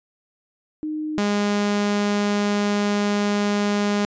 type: tone pair in turn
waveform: sine / sawtooth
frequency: 307.4 / 205.2 Hz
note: D#4 / G#3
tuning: -21 / -21 cents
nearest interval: perfect fifth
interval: 700 cents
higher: first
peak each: -24 / -15 dBFS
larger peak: second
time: 0.83-1.18 / 1.18-4.05 s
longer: second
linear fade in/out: 0 ms
effects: resampled to 16000 Hz